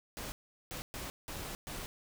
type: noise bursts at uneven times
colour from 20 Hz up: pink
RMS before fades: -42 dBFS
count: 5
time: 0.17-0.32 / 0.71-0.82 / 0.94-1.1 / 1.28-1.55 / 1.67-1.86 s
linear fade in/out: 0 ms
effects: none